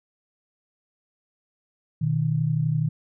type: tone pair together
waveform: sine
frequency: 123.47 / 155.56 Hz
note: B2 / D#3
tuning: 0 / 0 cents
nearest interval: major third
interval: 400 cents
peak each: -25 / -22 dBFS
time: 2.01-2.89 s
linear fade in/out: 10 ms
effects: none